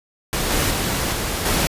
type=noise with level steps; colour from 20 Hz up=pink; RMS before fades=-22 / -19 / -22 / -24 / -19 dBFS; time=0.33-1.67 s; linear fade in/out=0 ms; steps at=0.5 / 0.7 / 1.12 / 1.45 s; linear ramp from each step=10 ms; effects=resampled to 32000 Hz